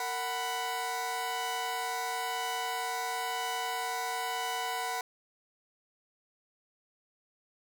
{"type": "tone cluster", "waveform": "sawtooth", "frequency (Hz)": [460.5, 743, 991], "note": ["A#4", "F#5", "B5"], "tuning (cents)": [-21, 7, 6], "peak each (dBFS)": [-38, -31, -32], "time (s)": [0, 5.01], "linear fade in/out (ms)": 2, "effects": []}